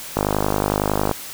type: click train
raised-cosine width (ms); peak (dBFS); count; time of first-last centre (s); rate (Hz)
1; -4; 49; 0.17-1.113; 50.9
effects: white hiss -34 dBFS RMS until 1.33 s